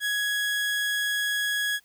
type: tone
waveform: 30% pulse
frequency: 1668 Hz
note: G#6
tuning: 7 cents sharp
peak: -22 dBFS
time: 0-1.8 s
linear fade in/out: 50 ms
effects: white hiss -63 dBFS RMS until 1.84 s